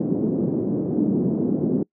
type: band-pass noise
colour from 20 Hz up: white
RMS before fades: -22 dBFS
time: 0-1.83 s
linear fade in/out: 5 ms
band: 160 to 340 Hz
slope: 24 dB/octave
effects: noise-tail reverb RT60 0.1 s tail -26 dB re dry